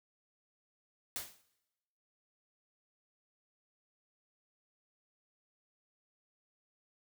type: noise with exponential decay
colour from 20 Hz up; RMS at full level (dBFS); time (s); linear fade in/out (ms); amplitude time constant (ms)
white; -36; 1.16-1.42; 0; 56
effects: noise-tail reverb RT60 1.0 s tail -20 dB re dry